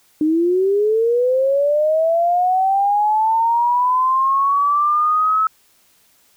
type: linear sweep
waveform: sine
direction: up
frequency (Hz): 301 to 1302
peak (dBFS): -13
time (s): 0.21-5.47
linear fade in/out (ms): 2
effects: white hiss -56 dBFS RMS until 6.36 s